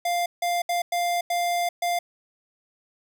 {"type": "tone bursts at uneven times", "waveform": "square", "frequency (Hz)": 698.5, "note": "F5", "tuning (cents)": 0, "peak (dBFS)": -23, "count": 6, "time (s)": [[0.05, 0.26], [0.42, 0.62], [0.69, 0.82], [0.92, 1.21], [1.3, 1.69], [1.82, 1.99]], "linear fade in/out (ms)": 5, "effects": []}